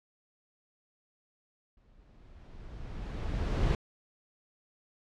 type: noise with exponential growth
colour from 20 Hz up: brown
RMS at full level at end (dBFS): -24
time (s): 1.77-3.75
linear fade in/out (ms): 2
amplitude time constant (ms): 430
effects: low-pass 5000 Hz 12 dB/octave